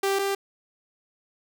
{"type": "tone pair in turn", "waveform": "sawtooth", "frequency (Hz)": [392.4, 394.9], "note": ["G4", "G4"], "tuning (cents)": [2, 13], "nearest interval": "unison", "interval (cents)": 11, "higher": "second", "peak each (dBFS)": [-18, -20], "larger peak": "first", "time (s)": [[0.03, 0.19], [0.19, 0.35]], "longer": "neither", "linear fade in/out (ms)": 5, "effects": []}